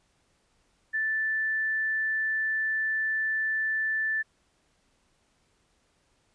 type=tone; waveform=sine; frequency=1760 Hz; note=A6; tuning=in tune; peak=-25 dBFS; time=0.93-4.23 s; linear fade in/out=20 ms; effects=pink hiss -69 dBFS RMS until 6.34 s + resampled to 22050 Hz